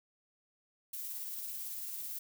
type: noise with tremolo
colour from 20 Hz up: violet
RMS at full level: -40 dBFS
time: 0.93-2.19 s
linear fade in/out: 5 ms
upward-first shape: triangle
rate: 18 Hz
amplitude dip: 30%
effects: none